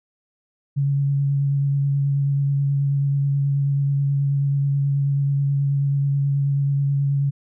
sine tone with vibrato, 140 Hz, C#3, 18 cents sharp, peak -17 dBFS, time 0.76-7.31 s, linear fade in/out 20 ms, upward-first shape sine, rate 9.3 Hz, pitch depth 14 cents each way, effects none

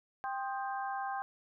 harmonic tone with a mistuned harmonic, 263.4 Hz, C4, 12 cents sharp, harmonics 3 / 4 / 5 / 6, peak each -36 / -41 / -46 / -43 dBFS, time 0.24-1.22 s, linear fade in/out 0 ms, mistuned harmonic 5, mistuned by -100 cents, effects none

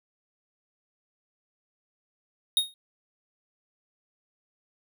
square tone with exponential decay, 3729 Hz, A#7, in tune, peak -17 dBFS, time 2.57-2.74 s, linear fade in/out 1 ms, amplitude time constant 35 ms, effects none

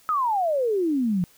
sine exponential sweep, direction down, 1302 to 170.1 Hz, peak -20 dBFS, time 0.09-1.24 s, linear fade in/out 0 ms, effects white hiss -56 dBFS RMS until 1.37 s

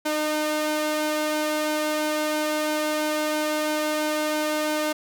sawtooth tone with flanger, 304.9 Hz, D#4, 35 cents flat, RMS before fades -25 dBFS, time 0.05-4.93 s, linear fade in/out 10 ms, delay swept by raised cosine 1.3 to 1.89 ms, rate 3 Hz, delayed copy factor +0.5, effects none

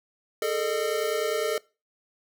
square tone cluster, 419.3 / 449.2 / 610 Hz, G#4 / A4 / D#5, +17 / +36 / -34 cents, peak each -31 / -28 / -31 dBFS, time 0.42-1.58 s, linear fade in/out 2 ms, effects noise-tail reverb RT60 0.3 s tail -22 dB re dry

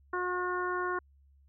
harmonic tone, 360.9 Hz, F#4, 43 cents flat, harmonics 1 / 2 / 3 / 4 / 5, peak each -34 / -42 / -34 / -36 / -44 dBFS, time 0.13-0.99 s, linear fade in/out 5 ms, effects added 69 Hz sine -59 dBFS peak until 1.48 s

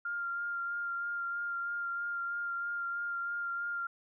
sine tone with vibrato, 1396.9 Hz, F6, in tune, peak -33 dBFS, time 0.05-3.87 s, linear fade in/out 5 ms, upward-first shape sine, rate 3.1 Hz, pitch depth 16 cents each way, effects none

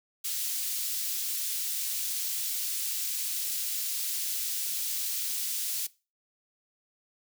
white high-pass noise, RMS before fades -32 dBFS, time 0.24-5.87 s, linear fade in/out 10 ms, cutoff 3600 Hz, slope 12 dB/octave, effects noise-tail reverb RT60 0.3 s tail -20 dB re dry

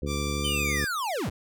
harmonic tone, 71.9 Hz, D2, 36 cents flat, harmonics 1 / 2 / 3 / 4 / 5 / 6 / 7, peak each -31 / -34 / -36 / -37 / -38 / -39 / -39 dBFS, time 0.02-0.85 s, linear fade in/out 5 ms
10% pulse tone with pitch glide, 1174.7 to 1198.7 Hz, D6 to D6, 0 to +35 cents, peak -24 dBFS, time 0.06-0.88 s, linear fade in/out 50 ms, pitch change +35 cents, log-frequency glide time 0.37-0.52 s
square linear sweep, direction down, 3126 to 43 Hz, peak -28 dBFS, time 0.44-1.3 s, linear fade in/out 10 ms
effects none

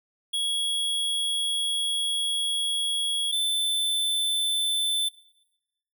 square tone pair in turn, 3330 / 3528 Hz, G#7 / A7, +4 / +4 cents, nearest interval minor second, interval 100 cents, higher second, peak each -25 / -23 dBFS, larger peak second, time 0.33-3.32 / 3.32-5.09 s, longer first, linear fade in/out 10 ms, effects noise-tail reverb RT60 0.9 s tail -18 dB re dry

